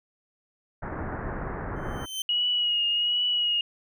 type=low-pass noise; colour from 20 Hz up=pink; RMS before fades=-33 dBFS; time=0.82-2.06 s; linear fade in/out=10 ms; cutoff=1800 Hz; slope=48 dB/octave
type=tone with exponential growth; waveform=sawtooth; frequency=3088 Hz; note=G7; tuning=27 cents flat; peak=-23 dBFS; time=1.76-2.22 s; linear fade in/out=2 ms; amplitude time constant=100 ms
type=tone with vibrato; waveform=sine; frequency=2896 Hz; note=F#7; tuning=38 cents flat; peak=-22 dBFS; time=2.29-3.61 s; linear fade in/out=2 ms; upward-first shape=triangle; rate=1.3 Hz; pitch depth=37 cents each way
effects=none